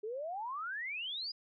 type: exponential sweep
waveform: sine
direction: up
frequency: 410 to 5030 Hz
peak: -37 dBFS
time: 0.03-1.32 s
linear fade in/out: 10 ms
effects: none